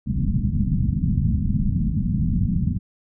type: low-pass noise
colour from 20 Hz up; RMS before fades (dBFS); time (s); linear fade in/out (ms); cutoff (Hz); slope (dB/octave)
white; -21; 0.06-2.79; 20; 220; 48
effects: none